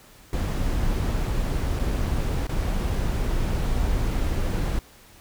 brown noise with dropouts, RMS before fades -24 dBFS, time 0.33-4.79 s, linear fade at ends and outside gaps 1 ms, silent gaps 1.791-1.795 / 2.469-2.493 s, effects pink hiss -51 dBFS RMS until 5.2 s

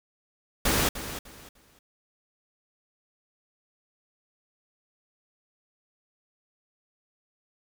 pink noise with echo, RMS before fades -24 dBFS, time 0.65-0.89 s, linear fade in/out 5 ms, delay 300 ms, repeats 3, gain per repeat -12 dB, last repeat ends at 1.79 s, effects none

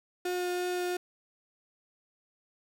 35% pulse tone with vibrato, 358.6 Hz, F4, 46 cents sharp, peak -28 dBFS, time 0.25-0.97 s, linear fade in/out 5 ms, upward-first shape triangle, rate 2.9 Hz, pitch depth 9 cents each way, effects none

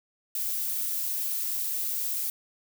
violet noise, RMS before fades -30 dBFS, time 0.35-2.3 s, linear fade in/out 2 ms, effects none

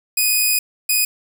5% pulse tone bursts at uneven times, 2489 Hz, D#7, in tune, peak -5 dBFS, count 2, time 0.17-0.59 / 0.89-1.05 s, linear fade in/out 5 ms, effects 7-bit

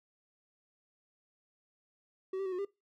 triangle tone with pitch steps, 378.9 / 389.6 / 375.4 / 361.8 / 398.9 Hz, F#4 / G4 / F#4 / F#4 / G4, +41 / -11 / +25 / -39 / +30 cents, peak -31 dBFS, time 2.33-2.65 s, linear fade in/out 5 ms, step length 64 ms, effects noise-tail reverb RT60 0.2 s tail -20 dB re dry

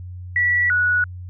sine tone pair in turn, 1947 / 1466 Hz, B6 / F#6, -25 / -16 cents, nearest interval perfect fourth, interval 491 cents, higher first, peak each -15 dBFS, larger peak neither, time 0.36-0.7 / 0.7-1.04 s, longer neither, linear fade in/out 2 ms, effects added 90 Hz sine -31 dBFS peak until 1.29 s

